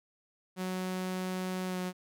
sawtooth tone with pitch glide, 185 to 182.45 Hz, F#3 to F#3, 0 to -24 cents, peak -29 dBFS, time 0.56-1.93 s, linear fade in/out 50 ms, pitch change -24 cents, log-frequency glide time 1.66-1.79 s, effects none

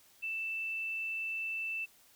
sine tone, 2655 Hz, E7, 12 cents sharp, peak -34 dBFS, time 0.22-1.86 s, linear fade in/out 20 ms, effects white hiss -63 dBFS RMS until 2.15 s

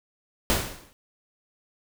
pink noise with exponential decay, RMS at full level -20 dBFS, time 0.5-0.93 s, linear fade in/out 0 ms, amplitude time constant 93 ms, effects none

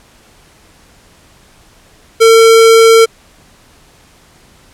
square tone, 452.5 Hz, A4, 48 cents sharp, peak -3 dBFS, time 2.2-3.06 s, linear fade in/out 20 ms, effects pink hiss -45 dBFS RMS until 4.73 s + low-pass 11000 Hz 12 dB/octave

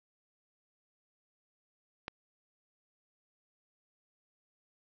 click, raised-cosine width 0.3 ms, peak -21 dBFS, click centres 2.081 s, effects resampled to 16000 Hz + 10-bit

